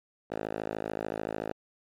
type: tone with band-pass filter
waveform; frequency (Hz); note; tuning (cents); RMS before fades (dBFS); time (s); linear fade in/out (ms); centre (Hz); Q
5% pulse; 53.6; A1; -45; -35; 0.3-1.53; 10; 610; 0.77
effects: MP3 96 kbps